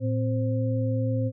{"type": "tone cluster", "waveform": "sine", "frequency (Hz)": [112.8, 259.4, 524], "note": ["A2", "C4", "C5"], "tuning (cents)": [44, -15, 2], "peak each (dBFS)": [-24, -30, -31], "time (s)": [0, 1.32], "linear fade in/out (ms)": 50, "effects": []}